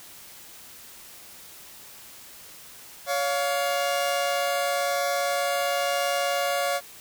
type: tone pair together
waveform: sawtooth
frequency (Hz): 563.1 / 704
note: C#5 / F5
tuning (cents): +27 / +14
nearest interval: major third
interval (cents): 387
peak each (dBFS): -22 / -23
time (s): 3.06-6.81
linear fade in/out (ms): 50
effects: white hiss -46 dBFS RMS until 7 s